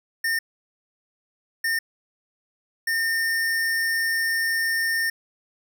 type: tone bursts at uneven times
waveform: square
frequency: 1817 Hz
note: A#6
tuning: 45 cents flat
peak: -22 dBFS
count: 3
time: 0.24-0.39 / 1.64-1.79 / 2.87-5.1 s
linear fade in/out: 5 ms
effects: none